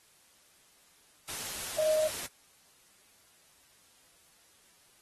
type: tone in noise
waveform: sine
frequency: 622 Hz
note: D#5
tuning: 1 cent flat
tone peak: -25 dBFS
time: 1.78-2.08 s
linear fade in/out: 10 ms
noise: white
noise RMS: -38 dBFS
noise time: 1.28-2.27 s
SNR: +10 dB
effects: white hiss -63 dBFS RMS until 5.01 s + AAC 32 kbps